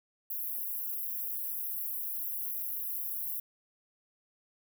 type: high-pass noise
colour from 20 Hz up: white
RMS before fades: -36 dBFS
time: 0.3-3.4 s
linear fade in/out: 5 ms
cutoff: 11000 Hz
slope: 96 dB/octave
effects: none